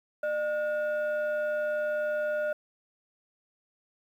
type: tone pair together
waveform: sine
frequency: 603.5 / 1440 Hz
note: D5 / F#6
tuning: +47 / -47 cents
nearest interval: octave + minor third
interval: 1506 cents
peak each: -26 / -33 dBFS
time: 0.23-2.53 s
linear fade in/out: 5 ms
effects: tanh soft clip ceiling -23 dBFS + 10-bit